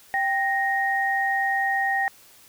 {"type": "tone pair together", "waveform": "sine", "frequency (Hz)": [784, 1864.7], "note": ["G5", "A#6"], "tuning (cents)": [0, 0], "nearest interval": "octave + minor third", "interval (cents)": 1500, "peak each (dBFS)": [-24, -23], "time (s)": [0.14, 2.08], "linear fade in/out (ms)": 0, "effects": ["white hiss -52 dBFS RMS until 2.48 s"]}